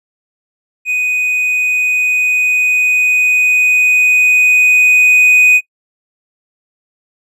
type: tone with level ramp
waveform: triangle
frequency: 2492 Hz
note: D#7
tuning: 2 cents sharp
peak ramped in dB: -11 to -3 dBFS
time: 0.85-5.61 s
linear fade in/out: 50 ms
effects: noise-tail reverb RT60 0.1 s tail -22 dB re dry + resampled to 32000 Hz